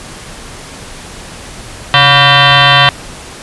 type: tone with frequency modulation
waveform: sine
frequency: 987.8 Hz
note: B5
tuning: in tune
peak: -3 dBFS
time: 1.94-2.89 s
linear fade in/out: 0 ms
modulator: 426 Hz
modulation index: 6.5
effects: pink hiss -29 dBFS RMS until 3.42 s + resampled to 24000 Hz